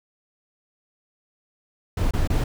brown noise bursts, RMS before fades -21 dBFS, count 3, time 1.97-2.44 s, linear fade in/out 5 ms, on 140 ms, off 25 ms, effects none

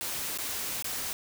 white noise with dropouts, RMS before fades -34 dBFS, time 0.01-1.13 s, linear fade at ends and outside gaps 0 ms, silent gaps 0.375-0.386 / 0.824-0.844 s, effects none

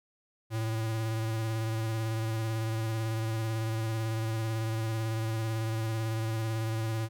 square tone with vibrato, 111.6 Hz, A2, 25 cents sharp, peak -30 dBFS, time 0.5-7.09 s, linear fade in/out 50 ms, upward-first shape square, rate 18 Hz, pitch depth 20 cents each way, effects none

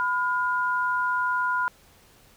sine tone pair together, 1000 / 1422.1 Hz, B5 / F6, +21 / +31 cents, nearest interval tritone, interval 610 cents, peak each -25 dBFS, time 0-1.68 s, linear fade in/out 0 ms, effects pink hiss -56 dBFS RMS until 2.36 s

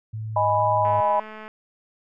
sine tone with vibrato, 107.6 Hz, A2, 38 cents flat, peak -28 dBFS, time 0.13-1.01 s, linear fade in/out 10 ms, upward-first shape square, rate 2.2 Hz, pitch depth 29 cents each way
sine chord, G# minor, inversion second, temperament equal, 622.3 / 830.6 / 987.8 Hz, D#5 / G#5 / B5, 0 / 0 / 0 cents, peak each -23 / -23 / -21 dBFS, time 0.36-1.2 s, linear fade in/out 5 ms
click train, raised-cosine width 0.5 ms, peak -25 dBFS, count 137, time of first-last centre 0.85-1.48 s, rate 216 Hz
effects none

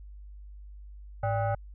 sine tone with frequency modulation, 105.9 Hz, G#2, 34 cents sharp, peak -25 dBFS, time 1.23-1.55 s, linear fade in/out 5 ms, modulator 688 Hz, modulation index 1.2, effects added 50 Hz sine -43 dBFS peak until 1.74 s

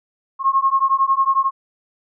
sine beating tone pair, 1075 / 1086 Hz, C6 / C#6, +47 / -36 cents, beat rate 11 Hz, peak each -17 / -17 dBFS, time 0.39-1.51 s, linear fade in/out 50 ms, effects none

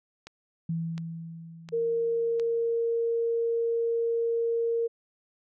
click train, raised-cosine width 0.2 ms, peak -25 dBFS, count 4, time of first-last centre 0.27-2.398 s, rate 1.41 Hz
sine tone with exponential decay, 165.1 Hz, E3, 3 cents sharp, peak -26 dBFS, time 0.69-2.76 s, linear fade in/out 5 ms, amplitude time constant 450 ms
sine tone, 463.1 Hz, A#4, 11 cents flat, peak -24 dBFS, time 1.72-4.88 s, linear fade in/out 20 ms
effects none

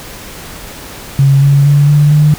sine tone with pitch steps, 137.7 / 140.76 / 143.88 / 147.07 / 150.34 Hz, C#3 / C#3 / D3 / D3 / D3, -11 / +27 / -35 / +3 / +41 cents, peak -4 dBFS, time 1.19-2.34 s, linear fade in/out 2 ms, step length 230 ms, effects pink hiss -29 dBFS RMS until 2.38 s

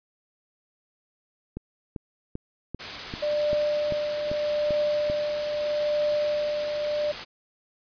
click train, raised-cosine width 3 ms, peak -20 dBFS, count 10, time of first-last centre 1.57-5.099 s, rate 2.55 Hz
white noise, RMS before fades -34 dBFS, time 2.79-7.25 s, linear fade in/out 20 ms
sine tone with tremolo, 595 Hz, D5, 22 cents sharp, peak -21 dBFS, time 3.22-7.12 s, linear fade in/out 10 ms, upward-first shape triangle, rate 0.79 Hz, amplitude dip 50%
effects resampled to 11025 Hz

